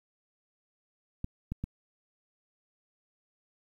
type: clicks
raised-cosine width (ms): 5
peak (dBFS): -21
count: 3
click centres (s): 1.244 / 1.52 / 1.64
effects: 10-bit